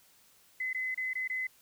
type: tone with dropouts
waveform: sine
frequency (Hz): 2032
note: B6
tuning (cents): +49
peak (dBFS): -31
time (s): 0.6-1.47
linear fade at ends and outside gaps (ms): 5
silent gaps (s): 0.731-0.746 / 0.946-0.975 / 1.134-1.153 / 1.277-1.298
effects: white hiss -63 dBFS RMS until 1.61 s